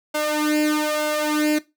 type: tone with flanger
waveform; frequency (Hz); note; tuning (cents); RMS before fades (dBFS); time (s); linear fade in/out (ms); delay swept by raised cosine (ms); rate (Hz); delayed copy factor
sawtooth; 302.5; D#4; -49; -21; 0.14-1.59; 10; 1.4 to 2.9; 1.1; +0.8
effects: noise-tail reverb RT60 0.2 s tail -17 dB re dry